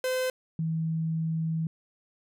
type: tone pair in turn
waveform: 45% pulse / sine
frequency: 513 / 161.58 Hz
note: C5 / E3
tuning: -34 / -34 cents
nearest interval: octave + minor sixth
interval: 2000 cents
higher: first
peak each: -26 dBFS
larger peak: neither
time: 0.04-0.3 / 0.59-1.67 s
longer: second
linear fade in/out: 2 ms
effects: none